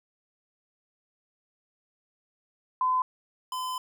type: tone pair in turn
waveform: sine / square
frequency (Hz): 1019 / 1019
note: C6 / C6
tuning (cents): -46 / -46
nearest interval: unison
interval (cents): 0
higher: neither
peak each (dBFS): -22 / -31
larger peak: first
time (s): 2.81-3.02 / 3.52-3.78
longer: second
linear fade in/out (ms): 2
effects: none